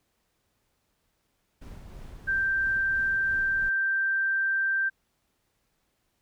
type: noise with tremolo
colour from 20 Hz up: brown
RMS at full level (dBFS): -42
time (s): 1.61-3.7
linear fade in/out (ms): 10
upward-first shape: sine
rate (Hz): 3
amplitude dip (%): 30
type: tone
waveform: sine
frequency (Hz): 1570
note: G6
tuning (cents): +2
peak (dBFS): -23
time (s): 2.27-4.9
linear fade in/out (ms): 20
effects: pink hiss -74 dBFS RMS until 6.21 s